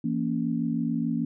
sine chord, A# diminished, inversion second, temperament just, 167.82 / 233.1 / 279.7 Hz, E3 / A#3 / C#4, +31 / 0 / +16 cents, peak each -30 / -27 / -30 dBFS, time 0.04-1.25 s, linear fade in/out 5 ms, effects none

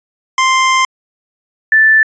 25% pulse / sine tone pair in turn, 1046.5 / 1760 Hz, C6 / A6, 0 / 0 cents, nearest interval major sixth, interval 900 cents, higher second, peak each -5 dBFS, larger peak neither, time 0.38-0.85 / 1.72-2.03 s, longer first, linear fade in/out 2 ms, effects resampled to 16000 Hz

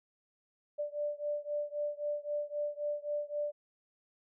sine beating tone pair, 587.3 / 591.1 Hz, D5 / D5, 0 / +11 cents, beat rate 3.8 Hz, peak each -36 / -37 dBFS, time 0.78-3.52 s, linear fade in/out 20 ms, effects none

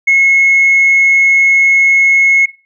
sine tone, 2176 Hz, C#7, 33 cents flat, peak -4 dBFS, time 0.07-2.46 s, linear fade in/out 10 ms, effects noise-tail reverb RT60 0.3 s tail -17 dB re dry + tanh soft clip ceiling -2 dBFS

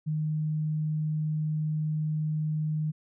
sine tone, 154.2 Hz, D#3, 15 cents flat, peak -26 dBFS, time 0.06-2.92 s, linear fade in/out 20 ms, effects none

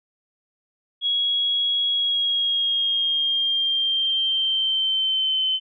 sine tone with pitch glide, 3322 to 3064 Hz, G#7 to G7, 0 to -40 cents, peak -19 dBFS, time 1.01-5.6 s, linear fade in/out 50 ms, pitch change -140 cents, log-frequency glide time 1.89-5.44 s, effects none

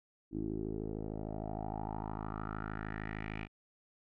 10% pulse tone with low-pass filter sweep, 53.2 Hz, G#1, 42 cents sharp, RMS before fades -40 dBFS, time 0.31-3.48 s, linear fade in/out 50 ms, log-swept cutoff 310 to 2500 Hz, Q 4.5, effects none

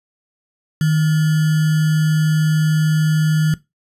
sine tone with sample-and-hold, 155.56 Hz, D#3, in tune, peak -12 dBFS, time 0.81-3.54 s, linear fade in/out 2 ms, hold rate 1575 Hz, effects noise-tail reverb RT60 0.2 s tail -18 dB re dry + resampled to 32000 Hz

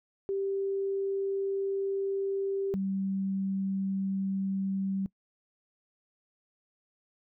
sine tone pair in turn, 392 / 193.53 Hz, G4 / G3, 0 / -22 cents, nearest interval octave, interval 1222 cents, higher first, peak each -28 dBFS, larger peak neither, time 0.29-2.74 / 2.74-5.06 s, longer first, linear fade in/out 0 ms, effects noise-tail reverb RT60 0.1 s tail -22 dB re dry

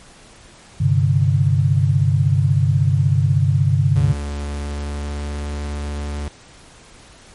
sine chord, G suspended fourth, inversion none, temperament just, 98 / 130.67 / 147 Hz, G2 / C3 / D3, 0 / -2 / +2 cents, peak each -17 dBFS, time 0.8-4.13 s, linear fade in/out 10 ms
45% pulse tone with pitch glide, 72.1 to 72.81 Hz, D2 to D2, -31 to -14 cents, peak -23 dBFS, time 3.96-6.28 s, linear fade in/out 0 ms, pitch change +17 cents, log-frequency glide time 4.39-5.33 s
effects pink hiss -45 dBFS RMS until 7.34 s + MP3 48 kbps

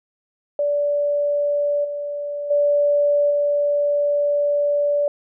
sine tone with level steps, 580 Hz, D5, 22 cents flat, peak -17 / -24 / -14 / -16 dBFS, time 0.59-5.08 s, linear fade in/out 2 ms, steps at 1.84 / 2.5 / 3.3 s, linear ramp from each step 10 ms, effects none

